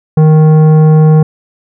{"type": "tone with tanh clipping", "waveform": "sine", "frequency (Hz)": 155.56, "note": "D#3", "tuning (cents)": 0, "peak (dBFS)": -4, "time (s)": [0.17, 1.23], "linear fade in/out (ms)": 5, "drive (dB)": 12, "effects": []}